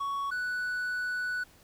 triangle tone pair in turn, 1116 / 1482.8 Hz, C#6 / F#6, +11 / +3 cents, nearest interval perfect fourth, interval 492 cents, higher second, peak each -28 dBFS, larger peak neither, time 0-0.31 / 0.31-1.44 s, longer second, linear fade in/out 10 ms, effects pink hiss -59 dBFS RMS until 1.63 s

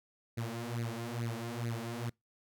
sawtooth tone with flanger, 117 Hz, A#2, 7 cents sharp, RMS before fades -38 dBFS, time 0.37-2.1 s, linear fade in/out 10 ms, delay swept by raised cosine 0.45 to 5.75 ms, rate 2.3 Hz, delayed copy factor +0.85, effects noise-tail reverb RT60 0.2 s tail -26 dB re dry

